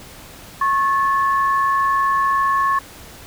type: tone pair together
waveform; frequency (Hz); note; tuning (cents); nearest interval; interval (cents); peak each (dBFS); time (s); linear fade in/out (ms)
sine; 1094.2 / 1737; C#6 / A6; -23 / -23; minor sixth; 800; -15 / -24; 0.61-2.79; 5
effects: pink hiss -40 dBFS RMS until 3.26 s